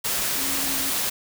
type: tone in noise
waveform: sine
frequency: 272.5 Hz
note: C#4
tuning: 29 cents flat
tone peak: -35 dBFS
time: 0.37-0.91 s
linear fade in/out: 10 ms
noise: white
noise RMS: -25 dBFS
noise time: 0.04-1.1 s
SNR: -13 dB
effects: none